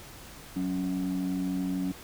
sine tone pair together, 184.55 / 277.2 Hz, F#3 / C#4, -4 / 0 cents, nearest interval perfect fifth, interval 704 cents, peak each -29 / -28 dBFS, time 0.56-1.92 s, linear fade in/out 5 ms, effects tanh soft clip ceiling -24 dBFS + pink hiss -47 dBFS RMS until 2.03 s

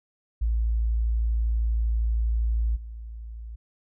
sine tone with level steps, 56.3 Hz, A1, 40 cents sharp, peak -21 / -35 dBFS, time 0.41-3.56 s, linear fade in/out 10 ms, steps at 2.75 s, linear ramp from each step 20 ms, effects none

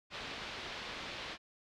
white low-pass noise, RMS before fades -44 dBFS, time 0.1-1.38 s, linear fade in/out 50 ms, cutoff 4000 Hz, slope 24 dB/octave, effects none

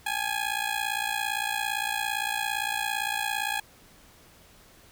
15% pulse ring-modulated tone, 830.6 Hz, G#5, in tune, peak -18 dBFS, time 0.06-3.6 s, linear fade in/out 5 ms, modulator 28.8 Hz, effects pink hiss -55 dBFS RMS until 4.91 s

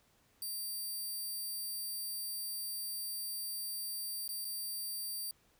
5% pulse tone with dropouts, 4700 Hz, D8, 1 cent sharp, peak -31 dBFS, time 0.42-5.31 s, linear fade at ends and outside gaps 1 ms, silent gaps 4.278-4.29 / 4.446-4.451 s, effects pink hiss -70 dBFS RMS until 5.59 s

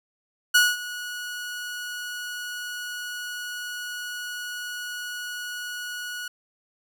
sawtooth tone with ADSR envelope, 1461 Hz, F#6, 22 cents flat, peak -10 dBFS, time 0.54-6.28 s, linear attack 13 ms, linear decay 210 ms, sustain -18 dB, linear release 4 ms, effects none

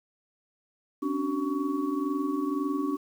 sine tone cluster, 269 / 290.9 / 377.7 / 1123 Hz, C4 / D4 / F#4 / C#6, +48 / -16 / +36 / +22 cents, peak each -33 / -28 / -35 / -36 dBFS, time 1.02-2.97 s, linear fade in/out 10 ms, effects 9-bit

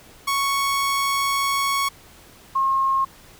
sawtooth / sine tone pair in turn, 1108.7 / 1075.3 Hz, C#6 / C6, 0 / +47 cents, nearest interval minor second, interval 53 cents, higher first, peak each -16 / -17 dBFS, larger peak first, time 0.27-1.89 / 2.55-3.05 s, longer first, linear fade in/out 10 ms, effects pink hiss -48 dBFS RMS until 3.39 s

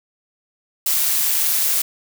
blue noise with amplitude modulation, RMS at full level -17 dBFS, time 0.86-1.82 s, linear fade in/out 5 ms, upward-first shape sine, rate 155 Hz, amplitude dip 35%, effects none

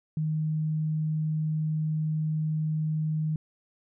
sine tone, 155.56 Hz, D#3, in tune, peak -25 dBFS, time 0.17-3.36 s, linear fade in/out 2 ms, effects none

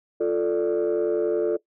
sine chord, D minor, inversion first, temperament equal, 349.2 / 440 / 587.3 Hz, F4 / A4 / D5, 0 / 0 / 0 cents, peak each -23 / -21 / -26 dBFS, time 0.2-1.57 s, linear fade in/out 10 ms, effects noise-tail reverb RT60 0.1 s tail -19 dB re dry + tanh soft clip ceiling -16 dBFS

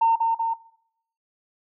sine tone with echo, 911 Hz, A#5, 40 cents flat, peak -14 dBFS, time 0.01-0.16 s, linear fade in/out 10 ms, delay 190 ms, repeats 2, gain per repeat -3 dB, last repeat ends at 0.54 s, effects noise-tail reverb RT60 0.7 s tail -19 dB re dry + tanh soft clip ceiling -11 dBFS

